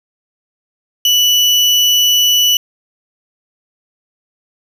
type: tone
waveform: 35% pulse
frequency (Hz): 2960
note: F#7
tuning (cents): 0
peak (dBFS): -7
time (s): 1.05-2.57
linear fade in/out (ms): 2
effects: none